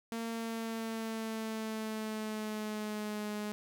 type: tone with pitch glide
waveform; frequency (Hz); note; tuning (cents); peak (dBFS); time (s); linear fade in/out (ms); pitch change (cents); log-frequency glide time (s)
sawtooth; 228.6 to 209.6; A#3 to G#3; -34 to +16; -32; 0.12-3.52; 0; -150; 0.3-3.32
effects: none